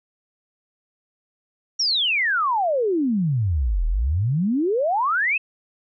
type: exponential two-way sweep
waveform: sine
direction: down then up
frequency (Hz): 5790 to 37.63 to 2692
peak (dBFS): -18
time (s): 1.79-5.38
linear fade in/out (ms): 10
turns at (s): 3.86
effects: none